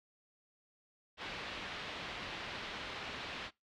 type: low-pass noise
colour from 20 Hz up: white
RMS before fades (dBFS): -44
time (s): 1.17-3.51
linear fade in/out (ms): 50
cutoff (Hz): 3600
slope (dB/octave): 24
effects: noise-tail reverb RT60 0.2 s tail -22 dB re dry